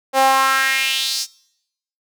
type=tone with high-pass filter sweep; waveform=sawtooth; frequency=266.8 Hz; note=C4; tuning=34 cents sharp; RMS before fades=-17 dBFS; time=0.13-1.27 s; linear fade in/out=50 ms; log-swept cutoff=620 to 5700 Hz; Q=3.3; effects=noise-tail reverb RT60 0.8 s tail -23 dB re dry